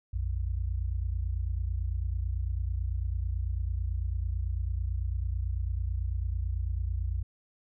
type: tone pair together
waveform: sine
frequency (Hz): 58.27 / 87.31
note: A#1 / F2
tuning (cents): 0 / 0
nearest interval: perfect fifth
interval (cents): 700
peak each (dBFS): -30 / -32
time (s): 0.13-7.23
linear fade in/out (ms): 10
effects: none